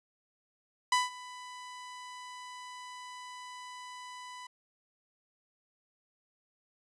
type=tone with ADSR envelope; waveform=sawtooth; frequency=996 Hz; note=B5; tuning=14 cents sharp; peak=-19 dBFS; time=0.92-4.47 s; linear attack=4 ms; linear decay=170 ms; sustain=-21 dB; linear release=6 ms; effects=resampled to 22050 Hz